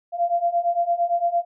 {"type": "beating tone pair", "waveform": "sine", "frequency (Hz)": [685, 693.8], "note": ["F5", "F5"], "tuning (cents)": [-34, -12], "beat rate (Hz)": 8.8, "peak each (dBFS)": [-23, -21], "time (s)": [0.12, 1.45], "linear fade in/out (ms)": 50, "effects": []}